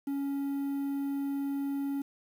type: tone with quantisation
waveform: triangle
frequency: 279 Hz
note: C#4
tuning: 11 cents sharp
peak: -28 dBFS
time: 0.07-2.02 s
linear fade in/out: 5 ms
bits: 9
effects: none